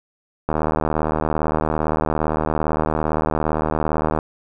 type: click train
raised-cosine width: 1 ms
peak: -6 dBFS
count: 288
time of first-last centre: 0.49-4.188 s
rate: 77.6 Hz
effects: none